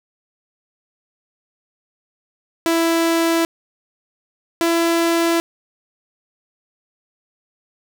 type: tone pair in turn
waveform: sawtooth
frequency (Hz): 331.7 / 335.2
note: E4 / E4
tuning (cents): +11 / +29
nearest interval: unison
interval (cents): 18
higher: second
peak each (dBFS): -11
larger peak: neither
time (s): 2.66-3.45 / 4.61-5.4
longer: neither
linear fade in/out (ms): 0
effects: none